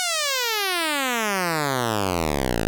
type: exponential sweep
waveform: 5% pulse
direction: down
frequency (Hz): 745 to 52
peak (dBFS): -10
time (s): 0-2.67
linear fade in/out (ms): 0
effects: 7-bit